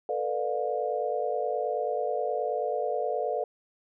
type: chord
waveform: sine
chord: B half-diminished seventh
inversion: third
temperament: just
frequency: 444.5 / 493.9 / 592.7 / 711.2 Hz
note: A4 / B4 / D5 / F5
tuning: +18 / 0 / +16 / +31 cents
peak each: -32 dBFS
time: 0.09-3.44 s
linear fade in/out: 2 ms
effects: none